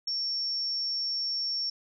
sine tone, 5470 Hz, F8, 37 cents flat, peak -28 dBFS, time 0.07-1.7 s, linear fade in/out 5 ms, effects none

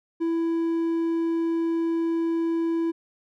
triangle tone, 331.5 Hz, E4, 10 cents sharp, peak -20 dBFS, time 0.2-2.92 s, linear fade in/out 20 ms, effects none

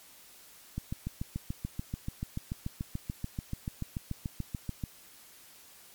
click train, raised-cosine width 5 ms, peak -21 dBFS, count 29, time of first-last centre 0.78-4.838 s, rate 6.9 Hz, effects white hiss -55 dBFS RMS until 5.94 s + MP3 96 kbps

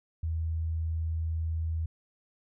sine tone, 81 Hz, E2, 30 cents flat, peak -28 dBFS, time 0.23-1.86 s, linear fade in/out 5 ms, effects none

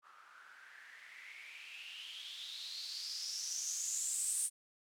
violet noise with low-pass filter sweep, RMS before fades -43 dBFS, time 0.02-4.5 s, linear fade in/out 50 ms, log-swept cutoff 1200 to 9100 Hz, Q 7, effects none

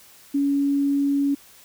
sine tone, 281.1 Hz, C#4, 24 cents sharp, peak -18 dBFS, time 0.34-1.35 s, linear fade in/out 10 ms, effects white hiss -50 dBFS RMS until 1.64 s

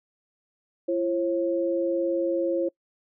sine tone pair together, 339.7 / 539.2 Hz, F4 / C#5, -48 / -48 cents, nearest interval minor sixth, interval 800 cents, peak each -25 dBFS, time 0.88-2.69 s, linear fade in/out 10 ms, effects noise-tail reverb RT60 0.1 s tail -25 dB re dry

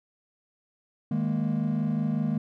triangle chord, D# suspended fourth, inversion none, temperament equal, 155.56 / 207.7 / 233.1 Hz, D#3 / G#3 / A#3, 0 / 0 / 0 cents, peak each -26 dBFS, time 1.11-2.38 s, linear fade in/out 5 ms, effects tanh soft clip ceiling -17 dBFS

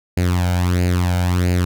sawtooth tone with flanger, 89.4 Hz, F2, 41 cents sharp, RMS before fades -17 dBFS, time 0.17-1.65 s, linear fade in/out 5 ms, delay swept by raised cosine 0.43 to 1.35 ms, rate 1.5 Hz, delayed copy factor +0.7, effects none

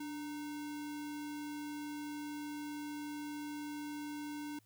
sine tone with sample-and-hold, 294.1 Hz, D4, 3 cents sharp, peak -40 dBFS, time 0-4.59 s, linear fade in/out 5 ms, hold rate 1225 Hz, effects added 109 Hz sine -68 dBFS peak until 4.65 s + white hiss -73 dBFS RMS until 4.65 s

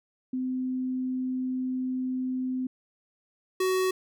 sine / square tone pair in turn, 256.5 / 373.6 Hz, C4 / F#4, -34 / +17 cents, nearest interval perfect fifth, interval 651 cents, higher second, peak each -27 / -24 dBFS, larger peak second, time 0.33-2.67 / 3.6-3.91 s, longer first, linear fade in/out 5 ms, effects none

